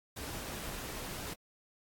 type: noise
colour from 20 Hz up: pink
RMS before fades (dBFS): -42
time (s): 0.16-1.34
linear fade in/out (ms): 10
effects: AAC 64 kbps